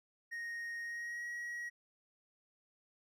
triangle tone with pitch glide, 1864.7 to 1906.1 Hz, A#6 to A#6, 0 to +38 cents, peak -38 dBFS, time 0.31-1.7 s, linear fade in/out 20 ms, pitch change +38 cents, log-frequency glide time 0.82-1.25 s, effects none

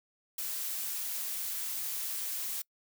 blue noise, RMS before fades -36 dBFS, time 0.38-2.62 s, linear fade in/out 5 ms, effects noise-tail reverb RT60 0.1 s tail -26 dB re dry

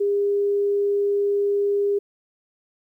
sine tone, 404.4 Hz, G#4, 46 cents flat, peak -18 dBFS, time 0-1.99 s, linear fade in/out 10 ms, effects 10-bit

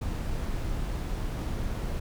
brown noise, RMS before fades -31 dBFS, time 0.01-2 s, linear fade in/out 10 ms, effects none

